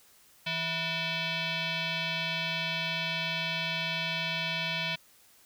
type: tone with frequency modulation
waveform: sine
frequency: 163.2 Hz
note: E3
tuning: 17 cents flat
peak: -29 dBFS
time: 0.46-4.96 s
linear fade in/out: 10 ms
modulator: 817 Hz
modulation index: 4.5
effects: white hiss -60 dBFS RMS until 5.45 s